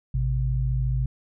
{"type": "tone pair together", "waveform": "sine", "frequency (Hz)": [54.88, 129.1], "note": ["A1", "C3"], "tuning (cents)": [-4, -23], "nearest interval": "octave + minor third", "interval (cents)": 1481, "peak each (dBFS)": -24, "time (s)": [0.14, 1.06], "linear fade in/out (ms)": 5, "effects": []}